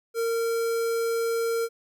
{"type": "tone with notch filter", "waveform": "square", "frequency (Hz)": 460, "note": "A#4", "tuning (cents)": -23, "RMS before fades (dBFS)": -26, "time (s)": [0.14, 1.69], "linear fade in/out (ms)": 50, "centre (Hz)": 2900, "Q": 1.2, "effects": []}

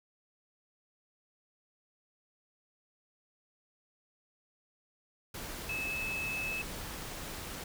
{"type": "tone in noise", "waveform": "sine", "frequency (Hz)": 2601, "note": "E7", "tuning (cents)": -24, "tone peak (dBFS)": -34, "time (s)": [5.69, 6.62], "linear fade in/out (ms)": 5, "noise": "pink", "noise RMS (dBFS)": -42, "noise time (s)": [5.34, 7.64], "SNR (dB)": 5, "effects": []}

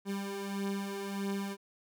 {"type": "beating tone pair", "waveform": "30% pulse", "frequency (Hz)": [196.9, 198.5], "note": ["G3", "G3"], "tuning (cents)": [8, 22], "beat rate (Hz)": 1.6, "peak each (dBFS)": [-37, -33], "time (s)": [0.05, 1.57], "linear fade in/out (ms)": 50, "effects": []}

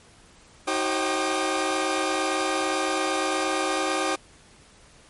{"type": "tone cluster", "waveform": "sawtooth", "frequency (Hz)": [315.2, 377.1, 538, 783, 1212], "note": ["D#4", "F#4", "C5", "G5", "D#6"], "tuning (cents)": [23, 33, 48, -2, -46], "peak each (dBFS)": -26, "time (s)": [0.67, 4.16], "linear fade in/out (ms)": 10, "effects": ["pink hiss -53 dBFS RMS until 5.09 s", "MP3 48 kbps"]}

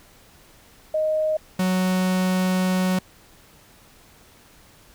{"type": "tone pair in turn", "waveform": ["sine", "45% pulse"], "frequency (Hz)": [622.3, 185.01], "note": ["D#5", "F#3"], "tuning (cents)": [0, 0], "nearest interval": "octave + major sixth", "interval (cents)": 2100, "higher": "first", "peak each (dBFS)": -19, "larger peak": "neither", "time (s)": [[0.94, 1.37], [1.59, 2.99]], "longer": "second", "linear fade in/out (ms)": 5, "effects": ["pink hiss -52 dBFS RMS until 4.94 s"]}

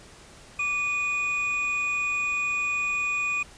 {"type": "tone pair together", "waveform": "triangle", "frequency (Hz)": [1164, 2466], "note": ["D6", "D#7"], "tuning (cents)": [-16, -16], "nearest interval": "octave + minor second", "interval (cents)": 1300, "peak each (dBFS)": [-33, -23], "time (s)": [0.59, 3.43], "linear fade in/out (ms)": 5, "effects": ["pink hiss -49 dBFS RMS until 3.57 s", "resampled to 22050 Hz"]}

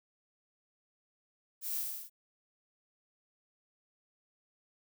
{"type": "noise with echo", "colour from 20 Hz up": "violet", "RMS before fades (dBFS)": -38, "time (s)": [1.61, 1.84], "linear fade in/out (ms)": 50, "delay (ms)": 52, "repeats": 5, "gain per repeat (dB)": -2, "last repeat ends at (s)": 2.1, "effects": []}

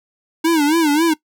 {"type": "tone with vibrato", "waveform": "square", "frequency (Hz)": 311.1, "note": "D#4", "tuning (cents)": 0, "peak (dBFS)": -13, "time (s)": [0.44, 1.14], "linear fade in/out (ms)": 10, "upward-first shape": "sine", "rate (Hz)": 3.7, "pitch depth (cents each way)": 140, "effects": ["noise-tail reverb RT60 0.1 s tail -20 dB re dry"]}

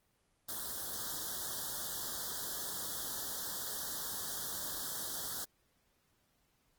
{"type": "band-stop noise", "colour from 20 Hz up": "white", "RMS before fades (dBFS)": -40, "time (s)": [0.48, 5.45], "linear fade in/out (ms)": 10, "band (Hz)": [1800, 3200], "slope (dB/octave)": 96, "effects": ["pink hiss -75 dBFS RMS until 6.78 s", "Opus 24 kbps"]}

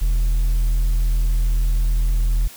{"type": "tone with hard clipping", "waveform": "sine", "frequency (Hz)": 41.2, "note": "E1", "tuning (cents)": 0, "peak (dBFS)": -16, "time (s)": [0.01, 2.48], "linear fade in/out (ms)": 10, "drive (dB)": 3, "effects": ["white hiss -41 dBFS RMS until 2.56 s"]}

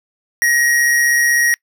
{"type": "tone with amplitude modulation", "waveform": "square", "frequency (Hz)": 1890, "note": "A#6", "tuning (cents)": 23, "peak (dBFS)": -11, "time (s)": [0.42, 1.54], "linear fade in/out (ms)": 0, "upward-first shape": "sine", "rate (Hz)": 136, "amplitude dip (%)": 35, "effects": ["noise-tail reverb RT60 0.1 s tail -26 dB re dry"]}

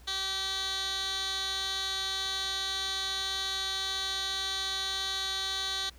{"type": "tone with band-pass filter", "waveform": "15% pulse", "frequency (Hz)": 385.8, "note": "G4", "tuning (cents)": -28, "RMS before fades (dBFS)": -33, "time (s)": [0.07, 5.9], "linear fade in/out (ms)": 10, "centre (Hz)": 3900, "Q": 2.4, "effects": ["added 60 Hz sine -51 dBFS peak until 5.98 s", "pink hiss -59 dBFS RMS until 5.98 s"]}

